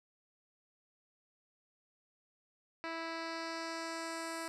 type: tone with low-pass filter sweep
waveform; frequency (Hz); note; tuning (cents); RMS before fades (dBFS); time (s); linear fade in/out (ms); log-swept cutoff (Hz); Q
10% pulse; 328.6; E4; -5; -41; 2.84-4.48; 0; 3400 to 10000; 1.6
effects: none